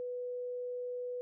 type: tone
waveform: sine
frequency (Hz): 493.9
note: B4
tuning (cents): 0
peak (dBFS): -36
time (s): 0-1.21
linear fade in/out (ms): 0
effects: none